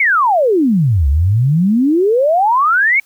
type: exponential two-way sweep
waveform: sine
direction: down then up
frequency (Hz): 2279 to 66.3 to 2279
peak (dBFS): -9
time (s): 0-3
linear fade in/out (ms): 5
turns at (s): 1.08
effects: white hiss -53 dBFS RMS until 3.05 s